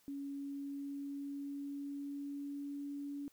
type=tone with pitch glide; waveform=sine; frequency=279.8 to 284.4 Hz; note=C#4 to C#4; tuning=+16 to +45 cents; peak=-40 dBFS; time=0.08-3.28 s; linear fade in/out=0 ms; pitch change=+29 cents; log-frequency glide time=0.27-2.93 s; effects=white hiss -70 dBFS RMS until 3.32 s